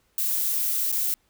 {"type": "noise with dropouts", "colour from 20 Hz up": "violet", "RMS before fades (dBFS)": -25, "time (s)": [0.18, 1.14], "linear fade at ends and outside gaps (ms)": 1, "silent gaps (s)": [0.917, 0.925], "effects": ["pink hiss -67 dBFS RMS until 1.29 s"]}